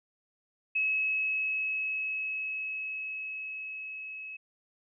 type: tone with level ramp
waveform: sine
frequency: 2574 Hz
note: E7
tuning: 42 cents flat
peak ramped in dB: -25 to -39 dBFS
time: 0.75-4.37 s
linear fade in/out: 10 ms
effects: none

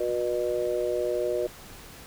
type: harmonic tone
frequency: 121.3 Hz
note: B2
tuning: 31 cents flat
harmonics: 3 / 4 / 5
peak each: -29 / -29 / -29 dBFS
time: 0-1.47 s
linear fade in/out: 5 ms
effects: pink hiss -46 dBFS RMS until 2.06 s

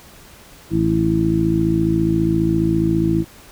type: harmonic tone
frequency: 54.7 Hz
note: A1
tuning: 9 cents flat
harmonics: 1 / 2 / 3 / 4 / 5 / 6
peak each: -27 / -24 / -20 / -25 / -28 / -17 dBFS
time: 0.7-3.25 s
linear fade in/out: 50 ms
effects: pink hiss -44 dBFS RMS until 3.51 s

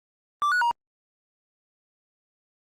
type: tone with pitch steps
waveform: triangle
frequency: 1171 / 1465 / 946 Hz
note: D6 / F#6 / A#5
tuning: -5 / -18 / +25 cents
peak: -18 dBFS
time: 0.42-0.711 s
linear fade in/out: 0 ms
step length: 97 ms
effects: Opus 32 kbps

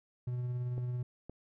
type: tone with tremolo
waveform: triangle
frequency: 123.47 Hz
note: B2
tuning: in tune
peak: -30 dBFS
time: 0.27-1.03 s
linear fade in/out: 5 ms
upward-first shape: sine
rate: 18 Hz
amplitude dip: 25%
type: clicks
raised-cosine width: 2 ms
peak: -31 dBFS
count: 2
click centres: 0.78 / 1.296 s
effects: none

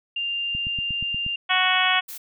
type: tone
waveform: sine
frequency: 2794 Hz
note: F7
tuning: in tune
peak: -24 dBFS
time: 0.16-1.36 s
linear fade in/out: 5 ms
type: click train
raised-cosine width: 5 ms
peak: -23 dBFS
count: 7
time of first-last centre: 0.55-1.264 s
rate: 8.4 Hz
type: harmonic tone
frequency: 370 Hz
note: F#4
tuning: in tune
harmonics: 2 / 3 / 4 / 5 / 6 / 7 / 8 / 9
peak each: -26 / -26 / -26 / -26 / -26 / -26 / -26 / -26 dBFS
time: 1.49-2.01 s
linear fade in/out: 20 ms
type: noise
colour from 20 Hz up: blue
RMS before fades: -36 dBFS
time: 2.08-2.18 s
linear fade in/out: 10 ms
effects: none

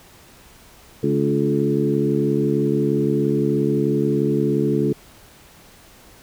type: harmonic tone with a mistuned harmonic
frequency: 71.5 Hz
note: D2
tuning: 46 cents flat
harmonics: 2 / 3 / 4 / 5 / 6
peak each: -23 / -23 / -23 / -23 / -23 dBFS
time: 1.03-4.93 s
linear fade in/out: 5 ms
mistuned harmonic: 5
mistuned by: -26 cents
effects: pink hiss -48 dBFS RMS until 6.22 s

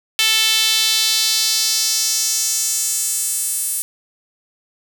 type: tone with high-pass filter sweep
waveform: sawtooth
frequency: 440 Hz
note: A4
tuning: in tune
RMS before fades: -18 dBFS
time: 0.19-3.82 s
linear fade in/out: 0 ms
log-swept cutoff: 3000 to 9800 Hz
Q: 2.2
effects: none

